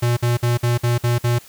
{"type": "tone bursts", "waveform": "square", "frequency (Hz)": 120, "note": "B2", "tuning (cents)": -49, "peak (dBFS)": -16, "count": 7, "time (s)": [0.02, 1.388], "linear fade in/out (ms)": 10, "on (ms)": 150, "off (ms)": 53, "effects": ["white hiss -45 dBFS RMS until 1.48 s"]}